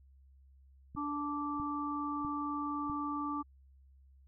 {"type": "click train", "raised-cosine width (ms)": 5, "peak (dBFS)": -33, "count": 4, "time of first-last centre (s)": [0.95, 2.898], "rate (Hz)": 1.54}
{"type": "harmonic tone", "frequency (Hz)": 292, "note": "D4", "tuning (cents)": -10, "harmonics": [1, 3, 4], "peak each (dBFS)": [-37, -43, -37], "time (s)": [0.96, 3.43], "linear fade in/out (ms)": 20}
{"effects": ["added 67 Hz sine -58 dBFS peak until 4.27 s"]}